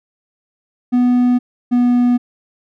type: tone pair in turn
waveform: triangle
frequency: 246.7 / 244.4 Hz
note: B3 / B3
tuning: -2 / -18 cents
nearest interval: unison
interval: 16 cents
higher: first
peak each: -8 dBFS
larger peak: neither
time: 0.92-1.39 / 1.71-2.18 s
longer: neither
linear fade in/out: 20 ms
effects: none